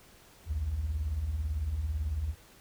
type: beating tone pair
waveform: sine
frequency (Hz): 60 / 78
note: B1 / D#2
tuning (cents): -49 / +5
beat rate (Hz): 18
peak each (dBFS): -35 / -29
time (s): 0.46-2.35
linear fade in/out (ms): 50
effects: tanh soft clip ceiling -25 dBFS + pink hiss -57 dBFS RMS until 2.6 s